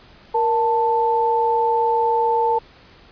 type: tone pair together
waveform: sine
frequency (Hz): 468.1 / 883.7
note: A#4 / A5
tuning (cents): +7 / +7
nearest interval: major seventh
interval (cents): 1100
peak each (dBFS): -20 / -17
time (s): 0.34-2.59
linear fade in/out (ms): 10
effects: pink hiss -48 dBFS RMS until 3.11 s + resampled to 11025 Hz